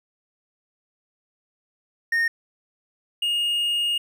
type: tone pair in turn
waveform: triangle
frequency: 1843 / 2850 Hz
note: A#6 / F7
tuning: -20 / +34 cents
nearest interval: minor sixth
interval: 754 cents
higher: second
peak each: -17 / -19 dBFS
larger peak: first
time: 2.12-2.28 / 3.22-3.98 s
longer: second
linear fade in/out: 5 ms
effects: none